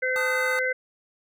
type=harmonic tone; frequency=512 Hz; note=C5; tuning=38 cents flat; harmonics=1 / 3 / 4; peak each=-27 / -27 / -27 dBFS; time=0.02-0.73 s; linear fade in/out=10 ms
type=chord; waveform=square; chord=D# diminished; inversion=second; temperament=equal; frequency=880 / 1244.5 / 1480 Hz; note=A5 / D#6 / F#6; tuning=0 / 0 / 0 cents; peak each=-36 / -33 / -35 dBFS; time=0.16-0.59 s; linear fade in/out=0 ms
effects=none